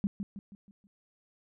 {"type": "tone with echo", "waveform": "sine", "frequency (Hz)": 200, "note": "G3", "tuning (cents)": 35, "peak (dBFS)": -25, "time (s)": [0.04, 0.07], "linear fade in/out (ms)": 0, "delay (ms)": 160, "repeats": 5, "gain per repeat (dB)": -7, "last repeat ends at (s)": 0.87, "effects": []}